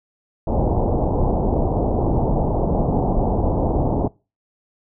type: low-pass noise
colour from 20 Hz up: pink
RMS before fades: -19 dBFS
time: 0.47-4.08 s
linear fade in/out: 5 ms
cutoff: 870 Hz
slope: 48 dB/octave
effects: noise-tail reverb RT60 0.3 s tail -24 dB re dry